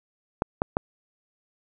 clicks, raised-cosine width 1 ms, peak -8 dBFS, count 3, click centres 0.421 / 0.619 / 0.769 s, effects none

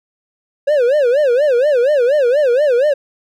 triangle tone with vibrato, 536 Hz, C5, 42 cents sharp, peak -8 dBFS, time 0.67-2.94 s, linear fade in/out 10 ms, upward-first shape sine, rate 4.2 Hz, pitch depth 220 cents each way, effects none

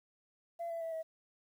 sine tone with pitch steps, 680 / 667.9 / 656.1 / 644.4 Hz, F5 / E5 / E5 / E5, -46 / +23 / -8 / -39 cents, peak -35 dBFS, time 0.59-1.03 s, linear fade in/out 20 ms, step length 110 ms, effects tanh soft clip ceiling -34 dBFS + 11-bit

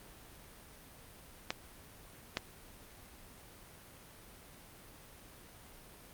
clicks, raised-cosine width 0.2 ms, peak -15 dBFS, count 2, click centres 1.505 / 2.371 s, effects pink hiss -55 dBFS RMS until 6.13 s + Opus 32 kbps

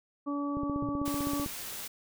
harmonic tone, 286.1 Hz, D4, 45 cents flat, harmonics 1 / 2 / 3 / 4, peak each -31 / -41 / -47 / -38 dBFS, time 0.26-1.46 s, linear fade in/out 20 ms
click train, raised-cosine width 3 ms, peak -24 dBFS, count 15, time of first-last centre 0.57-1.462 s, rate 15.7 Hz
sine tone with exponential decay, 119.1 Hz, A#2, 38 cents sharp, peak -34 dBFS, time 0.82-1.02 s, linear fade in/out 5 ms, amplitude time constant 43 ms
white noise, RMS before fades -40 dBFS, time 1.05-1.88 s, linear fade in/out 10 ms
effects none

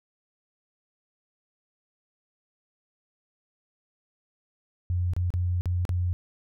sine tone with dropouts, 89 Hz, F2, 33 cents sharp, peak -23 dBFS, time 4.9-6.13 s, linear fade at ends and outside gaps 0 ms, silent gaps 5.135-5.165 / 5.304-5.339 / 5.61-5.657 / 5.852-5.892 s, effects none

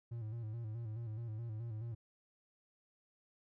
triangle tone with vibrato, 112.6 Hz, A2, 40 cents sharp, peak -38 dBFS, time 0.11-1.95 s, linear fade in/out 10 ms, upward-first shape square, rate 4.7 Hz, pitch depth 71 cents each way, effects none

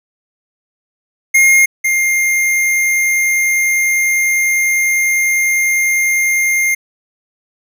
square tone pair in turn, 2133 / 2115 Hz, C7 / C7, +33 / +18 cents, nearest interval unison, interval 15 cents, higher first, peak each -7 / -12 dBFS, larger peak first, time 1.34-1.66 / 1.84-6.75 s, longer second, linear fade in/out 10 ms, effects none

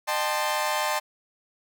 sawtooth chord, A half-diminished seventh, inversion second, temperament equal with one note detuned, 610.5 / 784 / 880 / 1046.5 Hz, Eb5 / G5 / A5 / C6, -33 / 0 / 0 / 0 cents, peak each -26 / -28 / -25 / -26 dBFS, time 0.07-1 s, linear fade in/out 20 ms, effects none

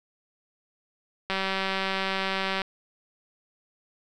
click train, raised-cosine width 0.3 ms, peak -12 dBFS, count 254, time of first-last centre 1.3-2.618 s, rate 192 Hz, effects none

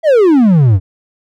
triangle exponential sweep, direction down, 673 to 87.31 Hz, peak -3 dBFS, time 0.03-0.8 s, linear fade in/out 50 ms, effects none

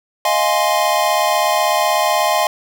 square chord, F minor seventh, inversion third, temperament equal, 622.3 / 698.5 / 830.6 / 1046.5 Hz, Eb5 / F5 / Ab5 / C6, 0 / 0 / 0 / 0 cents, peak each -20 dBFS, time 0.25-2.47 s, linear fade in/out 2 ms, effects none

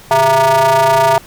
square ring-modulated tone, 130.81 Hz, C3, in tune, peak -6 dBFS, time 0.11-1.18 s, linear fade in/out 0 ms, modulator 799 Hz, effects pink hiss -39 dBFS RMS until 1.26 s

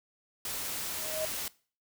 white noise, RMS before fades -36 dBFS, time 0.45-1.48 s, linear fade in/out 2 ms
sine tone with exponential growth, 626 Hz, D#5, 10 cents sharp, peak -28 dBFS, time 0.8-1.25 s, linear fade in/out 1 ms, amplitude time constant 96 ms
effects noise-tail reverb RT60 0.4 s tail -21 dB re dry

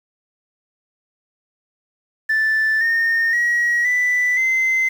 sine tone with pitch steps, 1760 / 1831.6 / 1906 / 1983.5 / 2064 Hz, A6 / A#6 / A#6 / B6 / C7, 0 / -31 / +38 / +7 / -24 cents, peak -13 dBFS, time 2.29-4.89 s, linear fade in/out 10 ms, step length 520 ms, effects tanh soft clip ceiling -13 dBFS + 7-bit

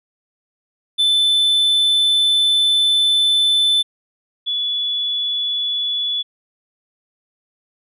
triangle / sine tone pair in turn, 3520 / 3424 Hz, A7 / A7, 0 / -48 cents, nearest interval unison, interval 48 cents, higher first, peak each -11 / -18 dBFS, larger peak first, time 0.98-3.83 / 4.46-6.23 s, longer first, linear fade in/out 20 ms, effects resampled to 32000 Hz

